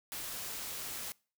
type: noise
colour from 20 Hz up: white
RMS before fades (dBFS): -41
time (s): 0.12-1.12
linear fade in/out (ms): 0
effects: noise-tail reverb RT60 0.4 s tail -25 dB re dry